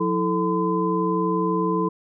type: tone cluster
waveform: sine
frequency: 179 / 326.5 / 438.3 / 1020 Hz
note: F3 / E4 / A4 / C6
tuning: +43 / -17 / -7 / -44 cents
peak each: -25 dBFS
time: 0-1.89 s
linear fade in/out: 10 ms
effects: none